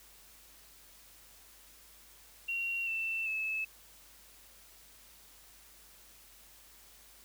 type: tone with pitch steps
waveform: sine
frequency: 2747 / 2675 / 2605 Hz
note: F7 / E7 / E7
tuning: -29 / +25 / -21 cents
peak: -32 dBFS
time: 2.48-3.65 s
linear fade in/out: 10 ms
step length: 390 ms
effects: added 50 Hz sine -66 dBFS peak until 7.24 s + white hiss -58 dBFS RMS until 7.24 s